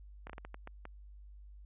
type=slowing click train; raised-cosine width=0.5 ms; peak=-30 dBFS; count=8; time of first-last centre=0.27-0.854 s; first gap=26 ms; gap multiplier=1.38; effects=added 50 Hz sine -50 dBFS peak until 1.65 s + resampled to 8000 Hz